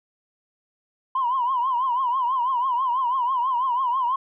sine tone with vibrato, 1009 Hz, B5, 37 cents sharp, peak -19 dBFS, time 1.15-4.16 s, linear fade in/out 5 ms, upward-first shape triangle, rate 6.1 Hz, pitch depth 140 cents each way, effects tanh soft clip ceiling -15 dBFS

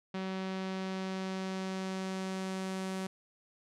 sawtooth tone with low-pass filter sweep, 189.3 Hz, F#3, 40 cents sharp, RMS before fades -37 dBFS, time 0.14-3.07 s, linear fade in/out 5 ms, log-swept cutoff 3900 to 9500 Hz, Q 0.99, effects none

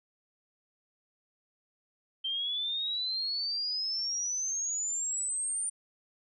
sine exponential sweep, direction up, 3128 to 9160 Hz, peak -30 dBFS, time 2.24-5.7 s, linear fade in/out 10 ms, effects none

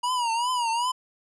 square tone with vibrato, 958 Hz, A#5, 47 cents sharp, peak -24 dBFS, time 0.03-0.92 s, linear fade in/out 10 ms, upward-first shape triangle, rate 2.6 Hz, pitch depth 120 cents each way, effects resampled to 24000 Hz

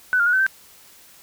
sine tone with pitch steps, 1498 / 1403 / 1456 / 1528 / 1558 Hz, F#6 / F6 / F#6 / G6 / G6, +21 / +8 / -28 / -45 / -11 cents, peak -15 dBFS, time 0.13-0.465 s, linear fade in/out 0 ms, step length 67 ms, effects white hiss -49 dBFS RMS until 1.22 s

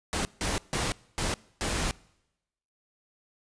pink noise bursts at uneven times, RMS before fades -29 dBFS, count 5, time 0.13-0.25 / 0.41-0.58 / 0.73-0.92 / 1.18-1.34 / 1.61-1.91 s, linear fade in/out 0 ms, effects noise-tail reverb RT60 0.9 s tail -24 dB re dry + resampled to 22050 Hz

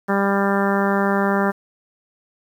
harmonic tone, 198.2 Hz, G3, 19 cents sharp, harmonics 1 / 2 / 3 / 4 / 5 / 6 / 7 / 8 / 9, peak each -20 / -23 / -25 / -26 / -27 / -28 / -28 / -29 / -30 dBFS, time 0.08-1.52 s, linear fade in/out 20 ms, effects 8-bit

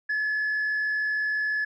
sine tone with frequency modulation, 1713 Hz, A6, 47 cents flat, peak -22 dBFS, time 0.09-1.65 s, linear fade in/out 10 ms, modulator 53.8 Hz, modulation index 0.36, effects tanh soft clip ceiling -22 dBFS

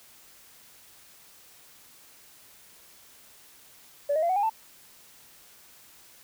sine tone with pitch steps, 575 / 627 / 683.8 / 745.7 / 813.2 / 886.8 Hz, D5 / D#5 / F5 / F#5 / G#5 / A5, -37 / +13 / -37 / +13 / -37 / +13 cents, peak -21 dBFS, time 4.09-4.498 s, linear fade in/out 10 ms, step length 68 ms, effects tanh soft clip ceiling -18 dBFS + white hiss -54 dBFS RMS until 6.23 s

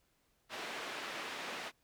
white band-pass noise, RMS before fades -43 dBFS, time 0.49-1.72 s, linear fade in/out 50 ms, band 260 to 2600 Hz, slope 12 dB/octave, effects pink hiss -75 dBFS RMS until 1.83 s

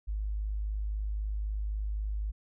sine tone, 51.91 Hz, G#1, in tune, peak -30 dBFS, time 0.07-2.32 s, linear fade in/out 20 ms, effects none

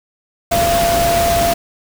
sine tone in noise, 684 Hz, F5, 36 cents flat, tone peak -13 dBFS, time 0.51-1.54 s, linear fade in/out 10 ms, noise pink, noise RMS -19 dBFS, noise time 0.51-1.54 s, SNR +3 dB, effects none

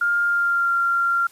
sine tone with pitch glide, 1406 to 1382.6 Hz, F6 to F6, +11 to -18 cents, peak -17 dBFS, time 0.01-1.27 s, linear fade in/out 5 ms, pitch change -29 cents, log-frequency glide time 0.23-0.73 s, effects white hiss -51 dBFS RMS until 1.31 s + resampled to 32000 Hz

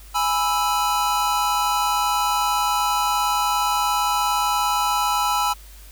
square chord, E major, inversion first, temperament equal, 830.6 / 987.8 / 1318.5 Hz, G#5 / B5 / E6, 0 / 0 / 0 cents, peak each -24 dBFS, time 0.14-5.54 s, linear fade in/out 20 ms, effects added 50 Hz sine -41 dBFS peak until 5.91 s + white hiss -48 dBFS RMS until 5.91 s

